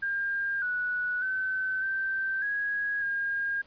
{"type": "tone with pitch steps", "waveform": "sine", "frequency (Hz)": [1604, 1473, 1528, 1560, 1655, 1618], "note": ["G6", "F#6", "G6", "G6", "G#6", "G#6"], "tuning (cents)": [39, -8, -45, -9, -6, -46], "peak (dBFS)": -27, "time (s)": [0.02, 3.62], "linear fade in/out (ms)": 10, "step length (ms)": 600, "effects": ["pink hiss -59 dBFS RMS until 3.66 s", "resampled to 11025 Hz"]}